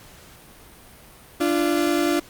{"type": "tone pair together", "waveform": "35% pulse", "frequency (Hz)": [293.7, 344.3], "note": ["D4", "F4"], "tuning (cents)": [0, -25], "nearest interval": "minor third", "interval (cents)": 275, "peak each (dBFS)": [-20, -20], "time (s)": [1.4, 2.2], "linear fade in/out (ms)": 10, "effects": ["pink hiss -47 dBFS RMS until 2.29 s", "Opus 48 kbps"]}